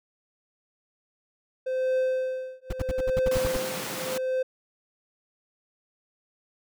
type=tone with tremolo; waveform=triangle; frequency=517 Hz; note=C5; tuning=21 cents flat; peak=-19 dBFS; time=1.66-4.43 s; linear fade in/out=10 ms; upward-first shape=triangle; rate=0.79 Hz; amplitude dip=100%
type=noise bursts; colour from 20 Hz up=brown; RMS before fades=-27 dBFS; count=10; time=2.7-3.566 s; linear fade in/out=5 ms; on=29 ms; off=64 ms
type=high-pass noise; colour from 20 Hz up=pink; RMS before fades=-34 dBFS; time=3.31-4.18 s; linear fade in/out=5 ms; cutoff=150 Hz; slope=24 dB/octave
effects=none